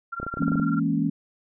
sine tone with tremolo, 1378 Hz, F6, 24 cents flat, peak -27 dBFS, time 0.12-0.8 s, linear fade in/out 10 ms, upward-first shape sine, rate 20 Hz, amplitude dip 90%
clicks, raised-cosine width 2 ms, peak -20 dBFS, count 10, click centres 0.2 / 0.23 / 0.266 / 0.34 / 0.372 / 0.423 / 0.481 / 0.519 / 0.556 / 0.598 s
sine chord, A# half-diminished seventh, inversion second, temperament equal, 164.81 / 207.7 / 233.1 / 277.2 Hz, E3 / G#3 / A#3 / C#4, 0 / 0 / 0 / 0 cents, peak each -26 / -28 / -27 / -25 dBFS, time 0.39-1.1 s, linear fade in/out 10 ms
effects none

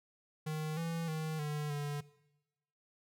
square tone with pitch steps, 155.2 / 166.1 / 157.2 / 149.2 / 145.5 Hz, D#3 / E3 / D#3 / D3 / D3, -4 / +13 / +18 / +28 / -16 cents, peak -36 dBFS, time 0.46-2.01 s, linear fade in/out 10 ms, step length 310 ms, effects noise-tail reverb RT60 1.0 s tail -20 dB re dry

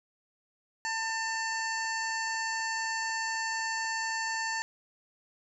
harmonic tone with a mistuned harmonic, 896 Hz, A5, 31 cents sharp, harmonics 1 / 2 / 3 / 5 / 6 / 7 / 8, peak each -35 / -33 / -43 / -40 / -49 / -46 / -41 dBFS, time 0.85-4.62 s, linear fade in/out 0 ms, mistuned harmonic 8, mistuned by +16 cents, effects 11-bit

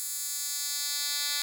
10% pulse tone with high-pass filter sweep, 290 Hz, D4, 22 cents flat, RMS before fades -32 dBFS, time 0-1.42 s, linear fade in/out 0 ms, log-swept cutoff 8400 to 3500 Hz, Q 1.2, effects none

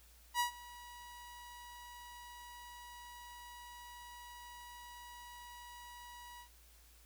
sawtooth tone with ADSR envelope, 967 Hz, B5, 37 cents flat, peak -26 dBFS, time 0.34-6.49 s, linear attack 58 ms, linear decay 110 ms, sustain -21 dB, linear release 91 ms, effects added 57 Hz sine -62 dBFS peak until 7.05 s + white hiss -65 dBFS RMS until 7.05 s

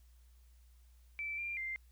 sine tone with pitch steps, 2325 / 2383 / 2092 Hz, D7 / D7 / C7, -18 / +25 / -1 cents, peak -37 dBFS, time 1.19-1.76 s, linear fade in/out 0 ms, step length 190 ms, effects added 60 Hz sine -59 dBFS peak until 1.91 s + white hiss -74 dBFS RMS until 1.91 s

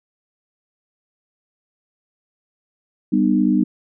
sine chord, G augmented, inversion none, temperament equal with one note detuned, 196 / 246.9 / 303.8 Hz, G3 / B3 / D#4, 0 / 0 / -41 cents, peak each -18 dBFS, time 3.12-3.64 s, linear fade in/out 10 ms, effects none

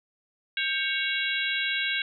harmonic tone with a mistuned harmonic, 555 Hz, C#5, 2 cents sharp, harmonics 3 / 4 / 5 / 6 / 7, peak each -30 / -31 / -32 / -33 / -33 dBFS, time 0.57-2.02 s, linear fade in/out 2 ms, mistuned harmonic 3, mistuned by -86 cents, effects none

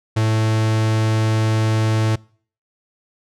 45% pulse tone, 110 Hz, A2, in tune, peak -15 dBFS, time 0.16-2.16 s, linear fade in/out 10 ms, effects noise-tail reverb RT60 0.5 s tail -25 dB re dry + low-pass 8000 Hz 12 dB/octave

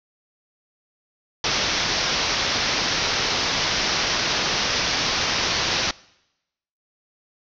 white low-pass noise, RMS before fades -23 dBFS, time 1.44-5.91 s, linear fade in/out 2 ms, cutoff 6000 Hz, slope 96 dB/octave, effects noise-tail reverb RT60 0.9 s tail -23 dB re dry

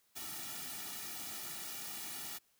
white noise with comb filter, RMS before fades -44 dBFS, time 0.15-2.39 s, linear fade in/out 20 ms, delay 1.9 ms, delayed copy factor -0.9, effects white hiss -73 dBFS RMS until 2.59 s

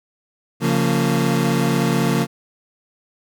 30% pulse chord, Bb minor, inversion first, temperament equal with one note detuned, 138.59 / 174.61 / 228.8 Hz, Db3 / F3 / Bb3, 0 / 0 / -32 cents, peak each -18 dBFS, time 0.6-2.27 s, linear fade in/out 50 ms, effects none

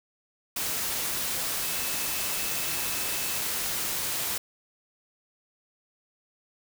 sine tone in noise, 2607 Hz, E7, 20 cents flat, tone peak -41 dBFS, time 1.62-3.38 s, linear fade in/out 5 ms, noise white, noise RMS -30 dBFS, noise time 0.56-4.38 s, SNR -14 dB, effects none

